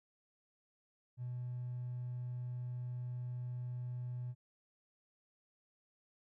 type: tone with hard clipping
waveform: triangle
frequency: 123.4 Hz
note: B2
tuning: 1 cent flat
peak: -39 dBFS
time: 1.17-4.35 s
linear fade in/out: 50 ms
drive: 3 dB
effects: none